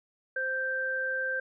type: tone pair together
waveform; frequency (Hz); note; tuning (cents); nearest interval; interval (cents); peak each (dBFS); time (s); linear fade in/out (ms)
sine; 521.6 / 1568; C5 / G6; -5 / 0; octave + perfect fifth; 1905; -35 / -29; 0.36-1.4; 5
effects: none